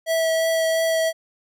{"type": "tone with vibrato", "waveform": "square", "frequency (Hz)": 651, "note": "E5", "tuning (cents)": -22, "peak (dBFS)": -19, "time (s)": [0.06, 1.13], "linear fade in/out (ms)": 50, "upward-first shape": "triangle", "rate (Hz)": 2.9, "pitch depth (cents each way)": 11, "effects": []}